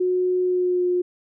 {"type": "tone with pitch glide", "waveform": "sine", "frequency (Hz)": [364.7, 358.2], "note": ["F#4", "F4"], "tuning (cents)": [-25, 44], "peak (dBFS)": -18, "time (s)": [0, 1.02], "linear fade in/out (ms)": 10, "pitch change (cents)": -31, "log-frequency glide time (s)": [0.42, 0.86], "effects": []}